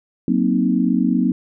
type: chord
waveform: sine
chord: C half-diminished seventh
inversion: second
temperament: equal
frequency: 185 / 233.1 / 261.6 / 311.1 Hz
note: Gb3 / Bb3 / C4 / Eb4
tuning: 0 / 0 / 0 / 0 cents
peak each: -20 / -19 / -19 / -23 dBFS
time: 0.28-1.32 s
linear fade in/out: 2 ms
effects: none